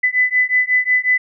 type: beating tone pair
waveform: sine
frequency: 2000 / 2005.5 Hz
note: B6 / B6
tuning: +21 / +26 cents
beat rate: 5.5 Hz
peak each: -16 dBFS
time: 0.03-1.18 s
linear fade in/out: 10 ms
effects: none